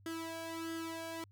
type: tone with flanger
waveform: sawtooth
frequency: 328.1 Hz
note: E4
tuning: 8 cents flat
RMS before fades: -42 dBFS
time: 0.06-1.24 s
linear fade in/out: 2 ms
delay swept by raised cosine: 0.61 to 1.27 ms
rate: 1.5 Hz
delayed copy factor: +0.8
effects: added 99 Hz sine -59 dBFS peak until 1.31 s